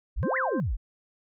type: exponential two-way sweep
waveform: sine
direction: up then down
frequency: 34.65 to 2114 to 34.65 Hz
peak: -25 dBFS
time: 0.16-0.77 s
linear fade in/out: 20 ms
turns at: 0.37 s
type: harmonic tone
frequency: 523.3 Hz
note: C5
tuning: in tune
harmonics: 1 / 2 / 3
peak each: -31 / -37 / -40 dBFS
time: 0.23-0.6 s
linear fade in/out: 0 ms
effects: none